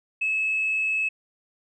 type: tone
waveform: sine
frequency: 2592 Hz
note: E7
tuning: 30 cents flat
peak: -21 dBFS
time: 0.21-1.09 s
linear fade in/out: 10 ms
effects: tanh soft clip ceiling -17 dBFS